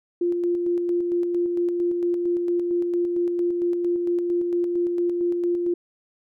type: tone with tremolo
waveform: sine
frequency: 348.8 Hz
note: F4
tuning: 2 cents flat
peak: -19 dBFS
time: 0.21-5.74 s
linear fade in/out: 5 ms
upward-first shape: square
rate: 4.4 Hz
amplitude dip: 30%
effects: none